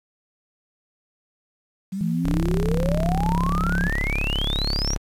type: exponential sweep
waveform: sine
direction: up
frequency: 185 to 5880 Hz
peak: -25 dBFS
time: 1.92-4.95 s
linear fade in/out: 10 ms
type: tone with pitch glide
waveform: sine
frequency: 168.1 to 174.43 Hz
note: E3 to F3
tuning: +34 to -2 cents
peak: -22 dBFS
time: 2.01-3.88 s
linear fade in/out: 0 ms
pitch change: +64 cents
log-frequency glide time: 3.11-3.69 s
type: tone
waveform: sawtooth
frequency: 34.71 Hz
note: C#1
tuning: 3 cents sharp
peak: -19 dBFS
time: 2.24-4.98 s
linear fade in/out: 20 ms
effects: resampled to 32000 Hz + 8-bit